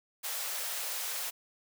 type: high-pass noise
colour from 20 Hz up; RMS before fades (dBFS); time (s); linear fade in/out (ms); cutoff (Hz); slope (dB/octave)
white; -36; 0.23-1.31; 20; 470; 48
effects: none